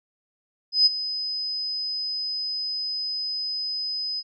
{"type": "tone with ADSR envelope", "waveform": "sine", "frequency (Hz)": 5030, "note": "D#8", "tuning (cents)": 18, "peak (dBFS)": -12, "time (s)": [0.72, 4.23], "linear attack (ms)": 140, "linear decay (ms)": 22, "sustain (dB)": -14, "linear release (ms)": 43, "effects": []}